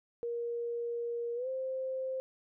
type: tone with pitch glide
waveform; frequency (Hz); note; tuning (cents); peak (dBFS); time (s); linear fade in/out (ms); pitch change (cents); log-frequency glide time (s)
sine; 471.7 to 523.4; A#4 to C5; +20 to 0; -33; 0.23-2.2; 0; +180; 1.35-1.48
effects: none